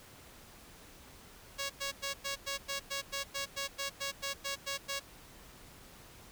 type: tone bursts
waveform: 5% pulse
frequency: 554.4 Hz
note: C#5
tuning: in tune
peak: -23 dBFS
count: 16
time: 1.58-5 s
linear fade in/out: 20 ms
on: 120 ms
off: 100 ms
effects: pink hiss -55 dBFS RMS until 6.31 s